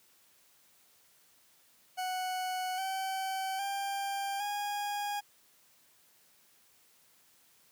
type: tone with pitch steps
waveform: 40% pulse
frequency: 740 / 766.1 / 793.1 / 821.1 Hz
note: F#5 / G5 / G5 / G#5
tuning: 0 / -40 / +20 / -20 cents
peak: -32 dBFS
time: 1.97-5.21 s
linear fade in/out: 20 ms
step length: 810 ms
effects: white hiss -65 dBFS RMS until 7.71 s + high-pass 80 Hz 12 dB/octave